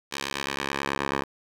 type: tone with band-pass filter sweep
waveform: 10% pulse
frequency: 69.3 Hz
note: C#2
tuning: in tune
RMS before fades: -30 dBFS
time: 0.11-1.24 s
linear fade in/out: 20 ms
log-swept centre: 4100 to 1100 Hz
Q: 0.72
effects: 8-bit